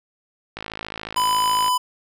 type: click train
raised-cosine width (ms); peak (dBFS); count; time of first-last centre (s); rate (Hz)
0.3; -14; 61; 0.57-1.681; 54
type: tone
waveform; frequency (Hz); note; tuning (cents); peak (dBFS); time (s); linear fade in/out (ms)
square; 1000; B5; +21; -18; 1.16-1.78; 10
effects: none

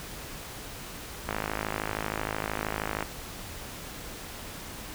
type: click train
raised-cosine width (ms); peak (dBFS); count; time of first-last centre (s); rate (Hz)
0.5; -14; 93; 1.29-3.026; 53
effects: pink hiss -41 dBFS RMS until 4.94 s

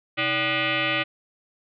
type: tone with frequency modulation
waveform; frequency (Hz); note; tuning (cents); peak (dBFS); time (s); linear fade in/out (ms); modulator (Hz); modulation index
sine; 320; D#4; +49; -21; 0.17-1.04; 20; 449; 6.5
effects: none

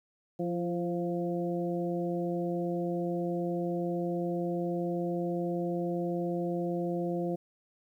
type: harmonic tone with a mistuned harmonic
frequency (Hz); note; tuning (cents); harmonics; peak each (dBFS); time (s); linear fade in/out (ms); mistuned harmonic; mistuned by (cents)
174.61; F3; 0; 1 / 2 / 3 / 4; -33 / -33 / -36 / -40; 0.39-7.36; 10; 2; -26
effects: 11-bit

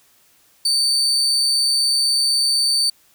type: tone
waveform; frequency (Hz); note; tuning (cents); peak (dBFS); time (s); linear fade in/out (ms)
35% pulse; 4568; D8; -49; -14; 0.65-2.9; 5
effects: white hiss -56 dBFS RMS until 3.14 s

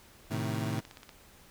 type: chord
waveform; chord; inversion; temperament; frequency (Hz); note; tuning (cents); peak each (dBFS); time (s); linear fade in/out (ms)
25% pulse; A diminished; none; equal; 110 / 130.81 / 155.56; A2 / C3 / Eb3; 0 / 0 / 0; -30 / -33 / -33; 0.3-0.81; 20
type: click train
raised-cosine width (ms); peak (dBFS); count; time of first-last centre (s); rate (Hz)
0.2; -30; 10; 0.55-1.092; 16.6
effects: pink hiss -57 dBFS RMS until 1.5 s

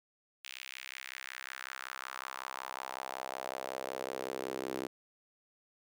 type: tone with high-pass filter sweep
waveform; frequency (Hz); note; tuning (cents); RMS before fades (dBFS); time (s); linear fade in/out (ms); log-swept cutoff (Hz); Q
sawtooth; 65.41; C2; 0; -42; 0.44-4.87; 5; 2700 to 340; 2.3
effects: none

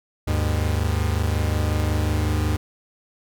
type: tone pair together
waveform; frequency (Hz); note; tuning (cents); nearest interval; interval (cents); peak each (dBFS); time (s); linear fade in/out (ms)
45% pulse; 76.11 / 101.6; D#2 / G#2; -38 / -38; perfect fourth; 500; -22 / -23; 0.27-2.57; 10
effects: none

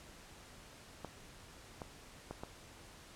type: clicks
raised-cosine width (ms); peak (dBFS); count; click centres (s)
1; -28; 4; 1.047 / 1.818 / 2.31 / 2.435
effects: pink hiss -56 dBFS RMS until 3.15 s + low-pass 10000 Hz 12 dB/octave

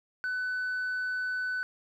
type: tone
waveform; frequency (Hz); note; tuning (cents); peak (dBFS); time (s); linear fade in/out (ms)
sine; 1500; F#6; +23; -27; 0.24-1.63; 0
effects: tanh soft clip ceiling -28 dBFS + 11-bit

